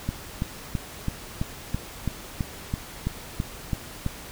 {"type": "click train", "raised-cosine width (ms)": 5, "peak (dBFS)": -13, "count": 13, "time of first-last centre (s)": [0.09, 4.064], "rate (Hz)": 3.02, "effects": ["pink hiss -41 dBFS RMS until 4.31 s"]}